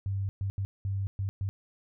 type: tone bursts at uneven times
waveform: sine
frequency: 98 Hz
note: G2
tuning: in tune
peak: -28 dBFS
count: 6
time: 0.06-0.29 / 0.41-0.5 / 0.58-0.65 / 0.85-1.07 / 1.19-1.29 / 1.41-1.49 s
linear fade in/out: 0 ms
effects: none